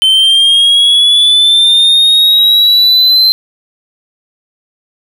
triangle linear sweep, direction up, 3077 to 4109 Hz, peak -3 dBFS, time 0.02-3.32 s, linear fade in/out 0 ms, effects none

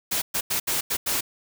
white noise bursts at uneven times, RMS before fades -25 dBFS, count 6, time 0.11-0.22 / 0.34-0.41 / 0.5-0.6 / 0.67-0.81 / 0.9-0.97 / 1.06-1.21 s, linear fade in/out 10 ms, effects none

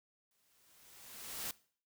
white noise with exponential growth, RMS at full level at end -39 dBFS, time 0.31-1.51 s, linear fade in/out 2 ms, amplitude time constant 260 ms, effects noise-tail reverb RT60 0.5 s tail -21 dB re dry

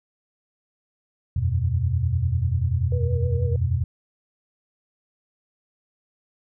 sine chord, E suspended second, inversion none, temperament equal, 82.41 / 92.5 / 123.47 Hz, E2 / F#2 / B2, 0 / 0 / 0 cents, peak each -24 dBFS, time 1.36-3.84 s, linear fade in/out 5 ms
sine tone with vibrato, 479.3 Hz, A#4, 48 cents sharp, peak -30 dBFS, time 2.92-3.56 s, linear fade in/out 2 ms, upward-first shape sine, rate 6.4 Hz, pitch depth 41 cents each way
effects none

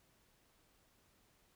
silence, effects pink hiss -72 dBFS RMS until 1.55 s

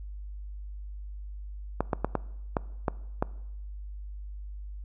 clicks, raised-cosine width 1 ms, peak -11 dBFS, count 7, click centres 1.806 / 1.932 / 2.046 / 2.153 / 2.568 / 2.882 / 3.225 s, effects noise-tail reverb RT60 0.9 s tail -21 dB re dry + added 50 Hz sine -37 dBFS peak until 4.84 s

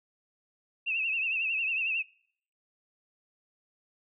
sine tone with vibrato, 2648 Hz, E7, 7 cents sharp, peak -27 dBFS, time 0.86-2.03 s, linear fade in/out 20 ms, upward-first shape triangle, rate 11 Hz, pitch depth 98 cents each way, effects noise-tail reverb RT60 0.6 s tail -24 dB re dry

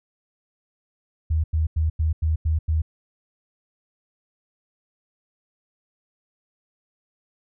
sine tone bursts, 79 Hz, D#2, 27 cents sharp, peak -18 dBFS, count 7, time 1.3-2.82 s, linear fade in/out 10 ms, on 140 ms, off 90 ms, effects none

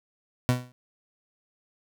30% pulse tone with exponential decay, 124.5 Hz, B2, 14 cents sharp, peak -14 dBFS, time 0.49-0.72 s, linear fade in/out 0 ms, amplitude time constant 50 ms, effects none

